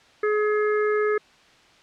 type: harmonic tone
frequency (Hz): 422.6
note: G#4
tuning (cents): +30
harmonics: 1 / 3 / 4 / 5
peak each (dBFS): -20 / -29 / -31 / -35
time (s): 0.23-1.18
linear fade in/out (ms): 5
effects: white hiss -54 dBFS RMS until 1.82 s + low-pass 4000 Hz 12 dB/octave